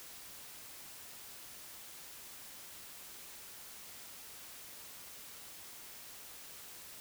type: silence
effects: white hiss -51 dBFS RMS until 7 s